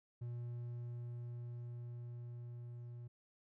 triangle tone with level ramp, 120 Hz, B2, 49 cents flat, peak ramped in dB -39 to -45 dBFS, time 0.21-3.08 s, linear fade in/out 10 ms, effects none

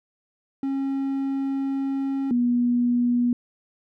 triangle / sine tone pair in turn, 272.2 / 242.5 Hz, C#4 / B3, -31 / -31 cents, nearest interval major second, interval 200 cents, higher first, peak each -21 / -18 dBFS, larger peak second, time 0.63-2.31 / 2.31-3.33 s, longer first, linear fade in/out 2 ms, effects none

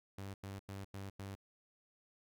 sawtooth tone bursts, 98.1 Hz, G2, 2 cents sharp, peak -40 dBFS, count 5, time 0.18-1.352 s, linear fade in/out 5 ms, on 160 ms, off 93 ms, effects none

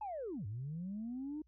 sine linear two-way sweep, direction down then up, 880 to 95.5 to 312.3 Hz, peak -38 dBFS, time 0.01-1.42 s, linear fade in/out 5 ms, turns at 0.46 s, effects tanh soft clip ceiling -35 dBFS + added 60 Hz sine -66 dBFS peak until 1.47 s

